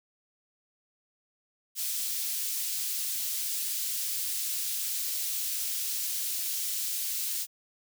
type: high-pass noise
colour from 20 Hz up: white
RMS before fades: -32 dBFS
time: 1.75-7.47 s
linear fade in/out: 50 ms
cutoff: 3700 Hz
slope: 12 dB/octave
effects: none